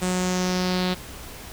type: tone with low-pass filter sweep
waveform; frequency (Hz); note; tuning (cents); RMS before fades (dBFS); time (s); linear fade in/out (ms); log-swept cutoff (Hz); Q
sawtooth; 182.5; F#3; -24; -24; 0.01-0.95; 20; 8600 to 3900; 3.4
effects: added 60 Hz sine -44 dBFS peak until 1.52 s + pink hiss -40 dBFS RMS until 1.52 s